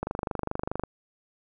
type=click train; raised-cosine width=1 ms; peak=-15 dBFS; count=21; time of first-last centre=0.03-0.836 s; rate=24.8 Hz; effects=none